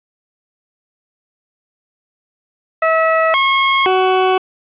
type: tone with pitch steps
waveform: 20% pulse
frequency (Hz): 647 / 1086 / 373.7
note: E5 / C#6 / F#4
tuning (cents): -32 / -36 / +17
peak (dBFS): -6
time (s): 2.82-4.38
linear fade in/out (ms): 5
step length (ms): 520
effects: resampled to 8000 Hz + 7-bit